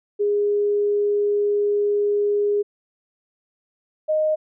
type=tone pair in turn; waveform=sine; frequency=411.2 / 619.5 Hz; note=G#4 / D#5; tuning=-17 / -8 cents; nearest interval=perfect fifth; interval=709 cents; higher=second; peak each=-17 dBFS; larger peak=neither; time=0.19-2.63 / 4.08-4.36 s; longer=first; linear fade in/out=20 ms; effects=none